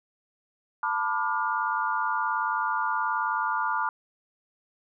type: chord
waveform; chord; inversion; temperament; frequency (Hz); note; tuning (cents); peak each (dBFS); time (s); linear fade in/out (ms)
sine; B half-diminished seventh; third; just; 889 / 987.8 / 1185.3 / 1422.4; A5 / B5 / D6 / F6; +18 / 0 / +16 / +31; -30; 0.83-3.89; 2
effects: none